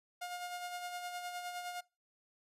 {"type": "tone with tremolo", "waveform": "sawtooth", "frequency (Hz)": 712, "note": "F5", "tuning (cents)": 33, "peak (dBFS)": -35, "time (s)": [0.21, 1.81], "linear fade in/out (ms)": 10, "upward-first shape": "sine", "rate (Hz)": 9.7, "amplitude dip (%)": 45, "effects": ["noise-tail reverb RT60 0.3 s tail -25 dB re dry", "resampled to 32000 Hz"]}